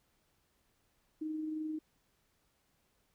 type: tone with amplitude modulation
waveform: sine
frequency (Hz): 311.1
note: D#4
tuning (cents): 0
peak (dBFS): -34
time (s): 1.21-1.79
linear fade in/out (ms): 10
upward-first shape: sine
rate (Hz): 22.8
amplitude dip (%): 30
effects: pink hiss -75 dBFS RMS until 3.14 s